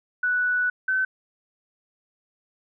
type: tone pair in turn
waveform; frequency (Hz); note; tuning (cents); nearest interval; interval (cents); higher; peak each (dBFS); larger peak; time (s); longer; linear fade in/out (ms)
sine; 1480 / 1526; F#6 / G6; 0 / -47; minor second; 53; second; -20; neither; 0.23-0.7 / 0.88-1.05; first; 5
effects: none